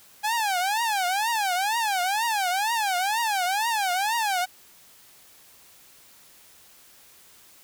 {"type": "tone with vibrato", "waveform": "sawtooth", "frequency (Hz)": 818, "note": "G#5", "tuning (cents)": -26, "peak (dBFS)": -19, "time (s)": [0.23, 4.46], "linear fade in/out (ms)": 20, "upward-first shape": "triangle", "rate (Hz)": 2.1, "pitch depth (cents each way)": 270, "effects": ["white hiss -53 dBFS RMS until 7.63 s"]}